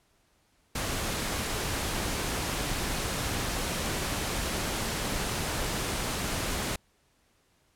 pink noise, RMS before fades -31 dBFS, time 0.75-6.76 s, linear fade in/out 5 ms, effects pink hiss -68 dBFS RMS until 7.75 s + low-pass 12000 Hz 12 dB/octave

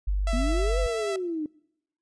sine tone, 49 Hz, G1, in tune, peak -22 dBFS, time 0.07-0.87 s, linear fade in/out 10 ms
sawtooth tone with vibrato, 663 Hz, E5, 10 cents sharp, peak -26 dBFS, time 0.27-1.16 s, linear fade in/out 2 ms, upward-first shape triangle, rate 10 Hz, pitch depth 21 cents each way
sine exponential two-way sweep, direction up then down, 230 to 516 to 297 Hz, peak -27 dBFS, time 0.33-1.46 s, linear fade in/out 2 ms, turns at 0.79 s
effects noise-tail reverb RT60 0.8 s tail -25 dB re dry + resampled to 22050 Hz

